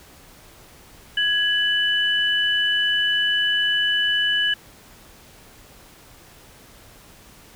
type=tone pair together; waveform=sine; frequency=1667.3 / 2982 Hz; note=G#6 / F#7; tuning=+6 / +13 cents; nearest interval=minor seventh; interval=1007 cents; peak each=-21 / -20 dBFS; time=1.17-4.54 s; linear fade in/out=5 ms; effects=pink hiss -48 dBFS RMS until 7.55 s